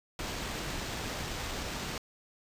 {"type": "noise with sample-and-hold", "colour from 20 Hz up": "pink", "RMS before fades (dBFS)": -37, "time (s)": [0.19, 1.98], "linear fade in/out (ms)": 2, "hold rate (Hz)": 11025, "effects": ["resampled to 32000 Hz"]}